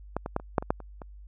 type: clicks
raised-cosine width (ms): 1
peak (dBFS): -14 / -19 / -12 / -29 / -8 / -22 / -9 / -29 / -26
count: 9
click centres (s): 0.166 / 0.261 / 0.364 / 0.399 / 0.582 / 0.625 / 0.705 / 0.803 / 1.018
effects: added 50 Hz sine -44 dBFS peak until 1.27 s